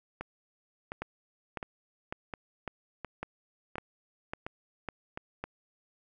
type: two click trains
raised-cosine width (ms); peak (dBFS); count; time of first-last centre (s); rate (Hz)
0.5; -20 / -22; 9 / 8; 1.02-5.44 / 0.21-5.175; 1.81 / 1.41
effects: none